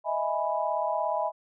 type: chord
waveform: sine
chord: E major seventh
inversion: third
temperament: equal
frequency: 622.3 / 659.3 / 830.6 / 987.8 Hz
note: D#5 / E5 / G#5 / B5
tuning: 0 / 0 / 0 / 0 cents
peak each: -31 dBFS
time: 0.04-1.32 s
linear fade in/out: 50 ms
effects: none